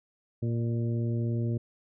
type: harmonic tone with a mistuned harmonic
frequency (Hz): 116.5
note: A#2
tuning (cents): -1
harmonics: 1 / 2 / 3 / 4 / 5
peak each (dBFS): -27 / -34 / -37 / -44 / -46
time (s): 0.42-1.58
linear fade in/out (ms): 10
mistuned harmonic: 5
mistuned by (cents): +24
effects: none